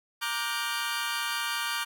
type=chord; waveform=20% pulse; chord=G minor seventh; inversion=first; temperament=equal with one note detuned; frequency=932.3 / 1174.7 / 1431.2 / 1568 Hz; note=Bb5 / D6 / F6 / G6; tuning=0 / 0 / +42 / 0 cents; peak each=-31 / -29 / -30 / -30 dBFS; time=0.21-1.85 s; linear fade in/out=20 ms; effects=none